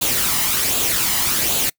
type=noise with flanger; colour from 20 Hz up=white; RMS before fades=-19 dBFS; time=0.01-1.7 s; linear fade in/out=10 ms; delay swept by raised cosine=0.27 to 1.01 ms; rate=1.3 Hz; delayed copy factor=+0.5; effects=noise-tail reverb RT60 0.1 s tail -26 dB re dry